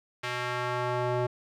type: tone with band-pass filter sweep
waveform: square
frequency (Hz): 123.47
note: B2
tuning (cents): 0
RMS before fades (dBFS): -30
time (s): 0.23-1.27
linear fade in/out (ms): 10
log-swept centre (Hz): 2200 to 560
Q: 0.99
effects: none